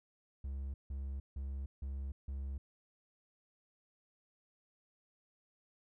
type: tone bursts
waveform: triangle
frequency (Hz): 68.1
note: C#2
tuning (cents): -30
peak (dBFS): -36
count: 5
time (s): 0.44-2.58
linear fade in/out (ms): 5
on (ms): 300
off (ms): 160
effects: none